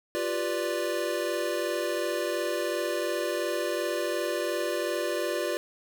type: chord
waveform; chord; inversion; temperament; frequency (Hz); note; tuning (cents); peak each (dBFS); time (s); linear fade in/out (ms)
square; G dominant seventh; third; equal; 349.2 / 392 / 493.9 / 587.3; F4 / G4 / B4 / D5; 0 / 0 / 0 / 0; -33 / -36 / -35 / -32; 0.15-5.57; 0
effects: none